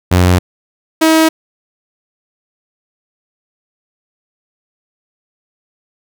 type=tone pair in turn; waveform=sawtooth; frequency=90.1 / 319.8 Hz; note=F#2 / D#4; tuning=-45 / +48 cents; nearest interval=octave + minor seventh; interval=2193 cents; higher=second; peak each=-3 dBFS; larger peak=neither; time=0.11-0.39 / 1.01-1.29 s; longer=neither; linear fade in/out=10 ms; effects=none